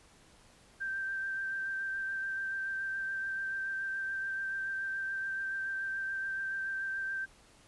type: tone with vibrato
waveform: sine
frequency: 1568 Hz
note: G6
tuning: in tune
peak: -33 dBFS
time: 0.8-7.26 s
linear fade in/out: 20 ms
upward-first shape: sine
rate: 7 Hz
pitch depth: 15 cents each way
effects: pink hiss -61 dBFS RMS until 7.67 s + resampled to 24000 Hz